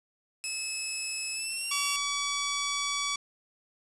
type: tone with pitch glide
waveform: 10% pulse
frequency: 2593 to 2763 Hz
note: E7 to F7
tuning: -29 to -19 cents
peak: -23 dBFS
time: 0.44-1.96 s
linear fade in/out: 0 ms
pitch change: +110 cents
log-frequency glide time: 1.33-1.67 s
type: tone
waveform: 10% pulse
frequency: 1140 Hz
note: C#6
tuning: 48 cents sharp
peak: -20 dBFS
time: 1.71-3.16 s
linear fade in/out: 5 ms
effects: resampled to 24000 Hz + 8-bit